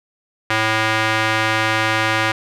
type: tone with band-pass filter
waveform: square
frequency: 110 Hz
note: A2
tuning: in tune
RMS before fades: -18 dBFS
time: 0.5-2.32 s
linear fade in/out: 5 ms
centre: 1900 Hz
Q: 1.1
effects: none